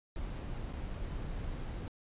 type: noise with dropouts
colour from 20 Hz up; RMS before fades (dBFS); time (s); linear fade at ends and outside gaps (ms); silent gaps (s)
brown; -39; 0.16-1.88; 0; 0.727-0.734 / 0.897-0.902
effects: resampled to 8000 Hz